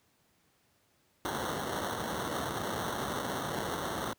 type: noise with sample-and-hold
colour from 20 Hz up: violet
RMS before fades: -35 dBFS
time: 1.25-4.13 s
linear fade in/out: 0 ms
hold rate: 2450 Hz
effects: pink hiss -70 dBFS RMS until 4.18 s + high-pass 80 Hz 12 dB/octave